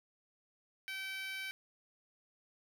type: tone with high-pass filter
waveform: 10% pulse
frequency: 770 Hz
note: G5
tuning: 31 cents flat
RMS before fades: -42 dBFS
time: 0.88-1.51 s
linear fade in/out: 0 ms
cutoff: 1900 Hz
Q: 7.5
effects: none